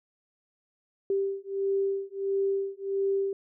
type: beating tone pair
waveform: sine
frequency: 391.7 / 393.2 Hz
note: G4 / G4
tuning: -1 / +5 cents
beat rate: 1.5 Hz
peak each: -29 dBFS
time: 1.1-3.33 s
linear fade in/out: 2 ms
effects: none